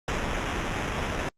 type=noise with sample-and-hold; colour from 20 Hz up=pink; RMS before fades=-29 dBFS; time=0.08-1.29 s; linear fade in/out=2 ms; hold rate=4410 Hz; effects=low-pass 7000 Hz 12 dB/octave + Opus 48 kbps